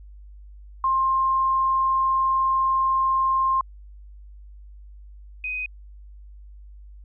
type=tone pair in turn; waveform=sine; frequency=1059 / 2504 Hz; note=C6 / D#7; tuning=+21 / +10 cents; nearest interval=octave + minor third; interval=1489 cents; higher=second; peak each=-18 / -26 dBFS; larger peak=first; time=0.84-3.61 / 5.44-5.66 s; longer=first; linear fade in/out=2 ms; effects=added 50 Hz sine -41 dBFS peak until 7.04 s